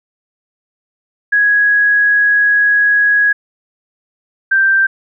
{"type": "tone pair in turn", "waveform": "sine", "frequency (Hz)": [1664, 1570.4], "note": ["G#6", "G6"], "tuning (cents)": [3, 3], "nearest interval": "minor second", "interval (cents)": 100, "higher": "first", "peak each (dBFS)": -8, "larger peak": "neither", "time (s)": [[1.32, 3.33], [4.51, 4.87]], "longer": "first", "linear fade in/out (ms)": 10, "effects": []}